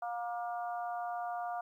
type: harmonic tone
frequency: 236.7 Hz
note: A#3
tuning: 27 cents sharp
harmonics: 3 / 4 / 5 / 6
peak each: -36 / -46 / -45 / -48 dBFS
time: 0.02-1.61 s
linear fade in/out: 5 ms
effects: 12-bit